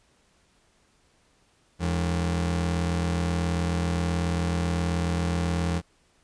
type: ring-modulated tone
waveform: 40% pulse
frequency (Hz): 126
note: B2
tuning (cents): +35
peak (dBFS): -20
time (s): 1.79-5.82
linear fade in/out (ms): 50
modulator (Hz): 43.7
effects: pink hiss -64 dBFS RMS until 6.23 s + resampled to 22050 Hz